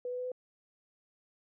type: tone with pitch steps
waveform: sine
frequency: 493.9 / 497.3 / 500.8 / 504.3 Hz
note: B4 / B4 / B4 / B4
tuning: 0 / +12 / +24 / +36 cents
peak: -34 dBFS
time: 0.05-0.318 s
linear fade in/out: 2 ms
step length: 67 ms
effects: none